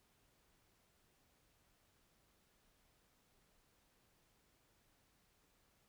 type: silence
effects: pink hiss -75 dBFS RMS until 5.88 s